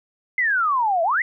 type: exponential two-way sweep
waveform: sine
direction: down then up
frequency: 2091 to 644 to 2091 Hz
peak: -17 dBFS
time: 0.38-1.22 s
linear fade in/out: 2 ms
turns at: 1.03 s
effects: none